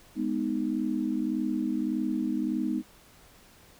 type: chord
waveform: sine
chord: G# minor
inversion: none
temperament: equal with one note detuned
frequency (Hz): 207.7 / 249.5 / 311.1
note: G#3 / B3 / D#4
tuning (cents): 0 / +18 / 0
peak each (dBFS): -32 / -30 / -30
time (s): 0.15-2.83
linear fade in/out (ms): 50
effects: pink hiss -56 dBFS RMS until 3.79 s